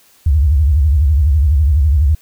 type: tone with vibrato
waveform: sine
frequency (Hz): 73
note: D2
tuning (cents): -10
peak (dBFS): -8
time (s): 0.26-2.15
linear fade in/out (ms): 5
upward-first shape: sine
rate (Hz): 12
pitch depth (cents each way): 210
effects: white hiss -50 dBFS RMS until 2.21 s

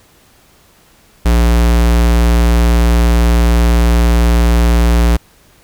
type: tone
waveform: square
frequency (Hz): 58.5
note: A#1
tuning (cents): +7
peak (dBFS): -8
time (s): 1.25-5.17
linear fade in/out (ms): 10
effects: pink hiss -48 dBFS RMS until 5.63 s

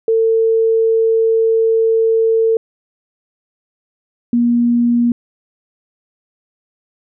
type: tone pair in turn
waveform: sine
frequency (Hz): 450 / 238.4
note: A4 / A#3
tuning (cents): +39 / +39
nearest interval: major seventh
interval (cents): 1100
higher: first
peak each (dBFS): -10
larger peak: neither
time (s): 0.08-2.57 / 4.33-5.12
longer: first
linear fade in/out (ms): 2
effects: none

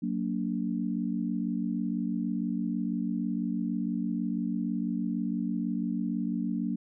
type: chord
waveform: sine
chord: Gb augmented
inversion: none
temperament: just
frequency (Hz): 185 / 231.2 / 289.1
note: Gb3 / Bb3 / D4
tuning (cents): 0 / -14 / -27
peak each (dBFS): -32 / -31 / -34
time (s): 0.02-6.76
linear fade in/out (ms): 10
effects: none

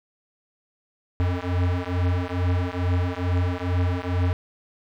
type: beating tone pair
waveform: square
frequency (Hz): 88.3 / 90.6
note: F2 / F#2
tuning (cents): +20 / -36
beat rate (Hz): 2.3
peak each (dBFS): -25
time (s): 1.2-4.33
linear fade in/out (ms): 0
effects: low-pass 3000 Hz 12 dB/octave + 9-bit

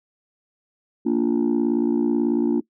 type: chord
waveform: sine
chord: Bb major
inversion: none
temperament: just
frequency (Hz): 233.1 / 291.4 / 349.6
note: Bb3 / D4 / F4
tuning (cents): 0 / -13 / +2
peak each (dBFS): -20 / -19 / -21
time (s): 1.05-2.61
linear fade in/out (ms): 20
effects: noise-tail reverb RT60 0.1 s tail -20 dB re dry + tanh soft clip ceiling -13 dBFS

